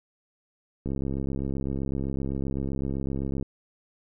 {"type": "click train", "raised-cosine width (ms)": 3, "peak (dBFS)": -18, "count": 175, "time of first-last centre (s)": [0.86, 3.426], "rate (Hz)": 67.8, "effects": []}